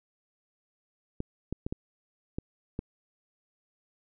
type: clicks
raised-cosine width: 3 ms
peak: -19 dBFS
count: 6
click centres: 1.204 / 1.526 / 1.665 / 1.725 / 2.385 / 2.791 s
effects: none